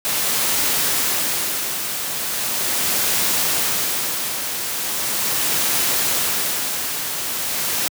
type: noise with tremolo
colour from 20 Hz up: white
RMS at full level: -19 dBFS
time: 0.05-7.88 s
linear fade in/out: 0 ms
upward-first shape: sine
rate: 0.39 Hz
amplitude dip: 50%
effects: high-pass 100 Hz 12 dB/octave